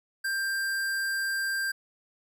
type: tone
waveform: square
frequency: 1584 Hz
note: G6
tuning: 18 cents sharp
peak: -28 dBFS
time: 0.24-1.72 s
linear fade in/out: 10 ms
effects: none